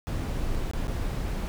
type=noise with dropouts; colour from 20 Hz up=brown; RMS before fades=-29 dBFS; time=0.07-1.48 s; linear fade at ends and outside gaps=0 ms; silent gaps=0.549-0.553 / 0.712-0.735 / 0.871-0.88 s; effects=none